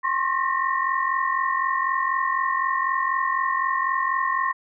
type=tone cluster; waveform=sine; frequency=1059 / 1103 / 1828 / 1909 Hz; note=C6 / C#6 / A#6 / A#6; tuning=+21 / -9 / -34 / +41 cents; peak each=-23 / -27 / -28 / -31 dBFS; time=0.03-4.53 s; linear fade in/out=20 ms; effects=none